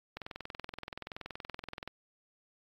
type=click train; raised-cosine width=0.3 ms; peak=-24 dBFS; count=37; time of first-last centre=0.17-1.876 s; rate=21.1 Hz; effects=AAC 32 kbps